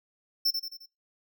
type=tone with echo; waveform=square; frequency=5360 Hz; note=E8; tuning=28 cents sharp; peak=-22 dBFS; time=0.45-0.51 s; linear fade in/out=10 ms; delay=88 ms; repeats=4; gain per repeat=-6 dB; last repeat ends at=0.862 s; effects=noise-tail reverb RT60 0.3 s tail -25 dB re dry